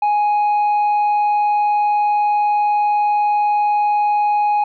sine tone with tanh clipping, 832 Hz, G#5, 3 cents sharp, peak -14 dBFS, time 0.02-4.64 s, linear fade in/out 5 ms, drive 3 dB, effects none

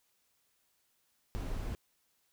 brown noise, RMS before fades -37 dBFS, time 1.35-1.75 s, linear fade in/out 0 ms, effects white hiss -75 dBFS RMS until 2.32 s

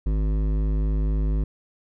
triangle tone with hard clipping, 52 Hz, G#1, 3 cents sharp, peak -22 dBFS, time 0.06-1.44 s, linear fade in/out 5 ms, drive 17 dB, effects none

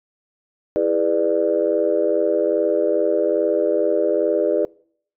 sine chord, E dominant seventh, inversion none, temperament just, 329.6 / 412 / 494.4 / 593.3 Hz, E4 / G#4 / B4 / D5, 0 / -14 / +2 / +18 cents, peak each -23 / -21 / -21 / -20 dBFS, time 0.76-4.65 s, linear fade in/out 0 ms, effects noise-tail reverb RT60 0.6 s tail -25 dB re dry + tanh soft clip ceiling -6 dBFS

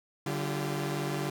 sawtooth tone cluster, 145.2 / 190.4 / 343.4 / 394.9 Hz, D3 / F#3 / F4 / G4, -19 / +50 / -29 / +13 cents, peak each -29 / -35 / -33 / -35 dBFS, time 0.26-1.3 s, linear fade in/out 5 ms, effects none

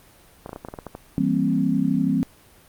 clicks, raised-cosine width 1 ms, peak -19 dBFS, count 10, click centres 0.461 / 0.493 / 0.531 / 0.561 / 0.649 / 0.686 / 0.739 / 0.788 / 0.867 / 0.951 s
sine chord, C dominant seventh, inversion first, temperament equal with one note detuned, 164.81 / 196 / 233.1 / 265.7 Hz, E3 / G3 / Bb3 / C4, 0 / 0 / 0 / +27 cents, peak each -25 / -24 / -25 / -22 dBFS, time 1.18-2.23 s, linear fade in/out 0 ms
effects pink hiss -52 dBFS RMS until 2.68 s + Opus 32 kbps

